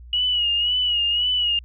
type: tone with vibrato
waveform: sine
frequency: 2903 Hz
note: F#7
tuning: 34 cents flat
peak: -18 dBFS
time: 0.13-1.59 s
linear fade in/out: 2 ms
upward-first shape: sine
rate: 1.9 Hz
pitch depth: 55 cents each way
effects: added 60 Hz sine -39 dBFS peak until 1.64 s